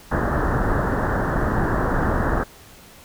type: low-pass noise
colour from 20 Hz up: pink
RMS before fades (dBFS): -21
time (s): 0.11-2.44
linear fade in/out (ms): 10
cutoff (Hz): 1800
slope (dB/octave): 96
effects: pink hiss -46 dBFS RMS until 3.04 s